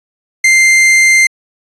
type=tone; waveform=45% pulse; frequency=2092 Hz; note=C7; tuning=1 cent flat; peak=-5 dBFS; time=0.44-1.27 s; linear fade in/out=5 ms; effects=resampled to 22050 Hz